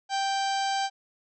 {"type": "harmonic tone", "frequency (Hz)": 784, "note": "G5", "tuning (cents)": 0, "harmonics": [1, 2, 3, 4, 5, 6, 7, 8, 9, 10], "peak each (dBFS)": [-26, -35, -41, -37, -41, -38, -44, -42, -53, -46], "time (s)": [0.09, 0.9], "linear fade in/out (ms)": 50, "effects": []}